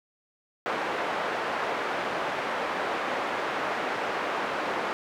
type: band-pass noise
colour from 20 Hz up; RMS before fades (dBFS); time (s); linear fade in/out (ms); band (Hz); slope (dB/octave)
pink; -30; 0.66-4.93; 0; 480 to 1800; 12
effects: none